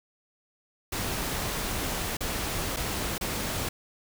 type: noise with dropouts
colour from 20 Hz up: pink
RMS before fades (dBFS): -31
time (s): 0.92-3.69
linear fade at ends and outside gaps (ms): 5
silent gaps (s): 2.17-2.206 / 2.763-2.768 / 3.181-3.21
effects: none